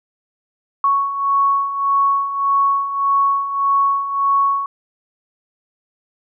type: beating tone pair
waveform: sine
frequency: 1108.7 / 1110.4 Hz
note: C#6 / C#6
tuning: 0 / +3 cents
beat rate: 1.7 Hz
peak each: -21 / -15 dBFS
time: 0.84-4.66 s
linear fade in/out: 2 ms
effects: none